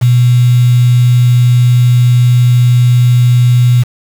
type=tone with quantisation; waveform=sine; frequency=122.8 Hz; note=B2; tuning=9 cents flat; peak=-4 dBFS; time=0.01-3.84 s; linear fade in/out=20 ms; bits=4; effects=none